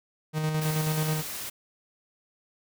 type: tone with tremolo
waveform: 45% pulse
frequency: 155.3 Hz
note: D#3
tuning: 3 cents flat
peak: -24 dBFS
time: 0.33-1.23 s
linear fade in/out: 50 ms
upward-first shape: square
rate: 9.3 Hz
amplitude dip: 35%
type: noise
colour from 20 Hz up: white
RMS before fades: -36 dBFS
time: 0.61-1.5 s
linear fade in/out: 10 ms
effects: none